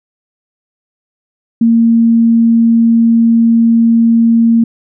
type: tone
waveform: sine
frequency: 230 Hz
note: A#3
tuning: 23 cents flat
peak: -5 dBFS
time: 1.61-4.64 s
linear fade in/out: 5 ms
effects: none